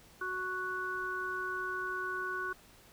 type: harmonic tone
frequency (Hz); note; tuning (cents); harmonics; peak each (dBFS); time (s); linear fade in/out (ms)
370; F#4; 0; 1 / 3 / 4; -42 / -39 / -36; 0.21-2.53; 5
effects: pink hiss -59 dBFS RMS until 2.92 s